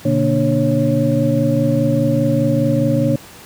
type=tone cluster; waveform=sine; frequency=120.4 / 145.3 / 235.1 / 294.7 / 549 Hz; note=B2 / D3 / A#3 / D4 / C#5; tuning=-44 / -18 / +15 / +6 / -17 cents; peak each=-19 dBFS; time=0.05-3.16 s; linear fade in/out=5 ms; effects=pink hiss -39 dBFS RMS until 3.45 s + high-pass 80 Hz 12 dB/octave